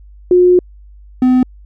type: tone pair in turn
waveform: sine / triangle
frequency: 359.7 / 254.1 Hz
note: F#4 / B3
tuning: -49 / +49 cents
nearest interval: tritone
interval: 602 cents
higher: first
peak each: -5 dBFS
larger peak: neither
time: 0.31-0.59 / 1.22-1.43 s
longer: first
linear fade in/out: 2 ms
effects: added 50 Hz sine -36 dBFS peak until 1.65 s